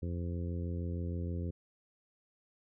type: harmonic tone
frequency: 86.4 Hz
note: F2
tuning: 18 cents flat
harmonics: 1 / 2 / 3 / 4 / 5 / 6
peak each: -35 / -41 / -45 / -47 / -49 / -51 dBFS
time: 0.02-1.51 s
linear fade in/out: 10 ms
effects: none